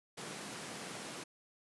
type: high-pass noise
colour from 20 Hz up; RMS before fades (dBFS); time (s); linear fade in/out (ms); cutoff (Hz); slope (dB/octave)
pink; -45; 0.17-1.24; 10; 150; 24
effects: resampled to 24000 Hz